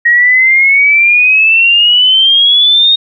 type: exponential sweep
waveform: sine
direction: up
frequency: 1880 to 3729 Hz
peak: -4 dBFS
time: 0.05-2.96 s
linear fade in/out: 10 ms
effects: none